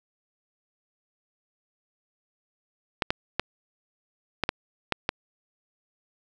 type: clicks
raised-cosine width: 0.3 ms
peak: -7 dBFS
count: 7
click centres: 3.022 / 3.105 / 3.396 / 4.437 / 4.491 / 4.923 / 5.091 s
effects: none